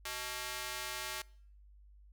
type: tone with high-pass filter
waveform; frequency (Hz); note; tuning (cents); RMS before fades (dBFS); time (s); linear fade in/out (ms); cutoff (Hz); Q
square; 125.1; B2; +23; -41; 0.05-1.22; 5; 1300; 0.55
effects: noise-tail reverb RT60 0.6 s tail -24 dB re dry + added 50 Hz sine -56 dBFS peak until 2.12 s